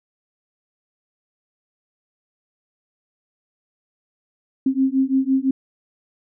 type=beating tone pair; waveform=sine; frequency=263.2 / 269.1 Hz; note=C4 / C4; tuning=+10 / +49 cents; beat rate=5.9 Hz; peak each=-19 dBFS; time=4.66-5.51 s; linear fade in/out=5 ms; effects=none